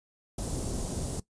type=band-stop noise; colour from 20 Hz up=pink; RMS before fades=-33 dBFS; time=0.38-1.2 s; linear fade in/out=5 ms; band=530 to 7900 Hz; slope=12 dB/octave; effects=noise-tail reverb RT60 0.1 s tail -18 dB re dry + resampled to 22050 Hz